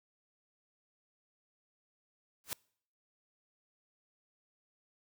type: noise with exponential growth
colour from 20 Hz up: white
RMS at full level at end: -33 dBFS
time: 2.44-2.53 s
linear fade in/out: 0 ms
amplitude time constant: 19 ms
effects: noise-tail reverb RT60 0.6 s tail -26 dB re dry